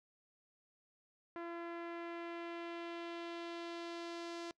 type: tone with low-pass filter sweep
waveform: sawtooth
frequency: 340 Hz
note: F4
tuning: 46 cents flat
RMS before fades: -45 dBFS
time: 1.36-4.51 s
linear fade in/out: 0 ms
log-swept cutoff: 1700 to 5500 Hz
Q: 1.4
effects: noise-tail reverb RT60 0.1 s tail -24 dB re dry